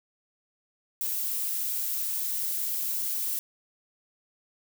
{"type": "noise", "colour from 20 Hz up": "violet", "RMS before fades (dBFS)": -30, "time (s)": [1.01, 3.39], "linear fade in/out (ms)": 0, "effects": []}